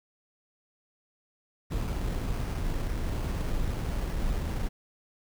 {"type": "noise with sample-and-hold", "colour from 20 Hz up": "brown", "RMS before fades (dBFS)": -30, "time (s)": [1.7, 4.69], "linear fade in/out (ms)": 20, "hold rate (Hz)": 3675, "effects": []}